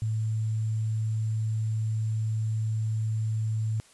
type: tone with sample-and-hold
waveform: sine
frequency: 110 Hz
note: A2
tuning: in tune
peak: -25 dBFS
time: 0.02-3.8 s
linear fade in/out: 0 ms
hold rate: 7350 Hz
effects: white hiss -57 dBFS RMS until 3.93 s + resampled to 24000 Hz